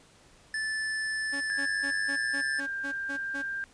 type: tone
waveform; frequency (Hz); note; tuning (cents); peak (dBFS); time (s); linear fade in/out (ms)
square; 1750; A6; -10; -30; 0.54-2.6; 2
type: tone bursts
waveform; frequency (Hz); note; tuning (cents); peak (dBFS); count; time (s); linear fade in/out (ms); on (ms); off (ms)
sawtooth; 279.5; C#4; +14; -33; 9; 1.32-3.428; 20; 92; 160
type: tone with pitch glide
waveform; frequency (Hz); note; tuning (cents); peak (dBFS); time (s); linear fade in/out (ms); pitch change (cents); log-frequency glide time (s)
sine; 1653 to 1590.2; G#6 to G6; -9 to +24; -31; 1.5-3.64; 0; -67; 1.97-2.75
effects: pink hiss -58 dBFS RMS until 3.73 s + resampled to 22050 Hz